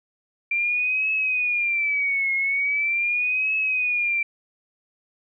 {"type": "tone with vibrato", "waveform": "sine", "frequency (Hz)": 2363, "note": "D7", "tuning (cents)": 10, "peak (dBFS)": -20, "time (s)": [0.51, 4.23], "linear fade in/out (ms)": 5, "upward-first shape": "triangle", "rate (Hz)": 0.41, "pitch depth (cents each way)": 160, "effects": []}